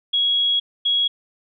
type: tone pair in turn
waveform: sine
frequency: 3322 / 3322 Hz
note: G#7 / G#7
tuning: 0 / 0 cents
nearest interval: unison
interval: 0 cents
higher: neither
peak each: -16 dBFS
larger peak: neither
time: 0.13-0.6 / 0.85-1.08 s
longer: first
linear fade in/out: 10 ms
effects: none